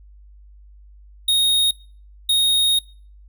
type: tone pair in turn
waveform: square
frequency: 3729 / 3729 Hz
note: A#7 / A#7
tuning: 0 / 0 cents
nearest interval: unison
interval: 0 cents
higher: neither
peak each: -15 dBFS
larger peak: neither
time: 1.28-1.71 / 2.29-2.79 s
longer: second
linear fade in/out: 5 ms
effects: noise-tail reverb RT60 0.5 s tail -26 dB re dry + added 50 Hz sine -43 dBFS peak until 3.28 s